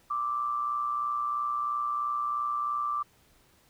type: tone with amplitude modulation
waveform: sine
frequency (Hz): 1174.7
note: D6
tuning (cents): 0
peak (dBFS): -25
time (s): 0.1-3.03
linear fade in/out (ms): 10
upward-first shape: sine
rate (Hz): 123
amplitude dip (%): 50
effects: pink hiss -63 dBFS RMS until 3.69 s